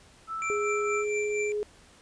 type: tone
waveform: sine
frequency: 1318.5 Hz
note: E6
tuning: in tune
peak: -31 dBFS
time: 0.27-1.05 s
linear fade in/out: 50 ms
type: tone with tremolo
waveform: square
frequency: 2349 Hz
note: D7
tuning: in tune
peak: -30 dBFS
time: 0.42-1.52 s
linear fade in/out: 0 ms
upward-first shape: triangle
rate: 4.3 Hz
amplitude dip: 65%
type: tone with pitch glide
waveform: sine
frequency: 415.3 to 418.2 Hz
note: G#4 to G#4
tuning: 0 to +12 cents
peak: -27 dBFS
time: 0.5-1.63 s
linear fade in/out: 0 ms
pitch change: +12 cents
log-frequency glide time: 0.91-1.05 s
effects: pink hiss -56 dBFS RMS until 2.01 s + resampled to 22050 Hz